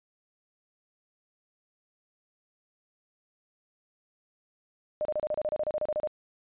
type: tone bursts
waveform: sine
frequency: 608 Hz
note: D#5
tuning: 40 cents flat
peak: -26 dBFS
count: 15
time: 5.01-6.073 s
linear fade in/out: 0 ms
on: 41 ms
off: 32 ms
effects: resampled to 8000 Hz